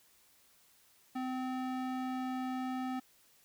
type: tone with band-pass filter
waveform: square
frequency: 257.2 Hz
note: C4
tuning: 30 cents flat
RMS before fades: -37 dBFS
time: 1.15-3 s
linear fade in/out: 10 ms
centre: 680 Hz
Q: 0.58
effects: white hiss -66 dBFS RMS until 3.44 s